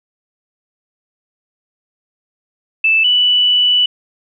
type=tone pair in turn; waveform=sine; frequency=2637 / 2966 Hz; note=E7 / F#7; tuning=0 / +4 cents; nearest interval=major second; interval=204 cents; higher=second; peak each=-9 dBFS; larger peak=neither; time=2.84-3.04 / 3.04-3.86 s; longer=second; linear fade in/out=5 ms; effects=none